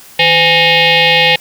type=tone with frequency modulation; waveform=sine; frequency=159.9 Hz; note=D#3; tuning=48 cents sharp; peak=-6 dBFS; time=0.19-1.36 s; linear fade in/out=5 ms; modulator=670 Hz; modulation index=5.1; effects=white hiss -38 dBFS RMS until 1.4 s